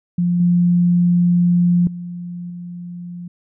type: tone with level steps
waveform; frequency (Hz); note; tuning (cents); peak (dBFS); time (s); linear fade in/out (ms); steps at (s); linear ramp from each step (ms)
sine; 175.3; F3; +7; -14 / -11 / -26 / -28; 0.18-3.28; 5; 0.4 / 1.87 / 2.5; 2
effects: none